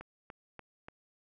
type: click train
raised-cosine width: 0.5 ms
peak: -30 dBFS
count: 4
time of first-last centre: 0.01-0.885 s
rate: 3.43 Hz
effects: none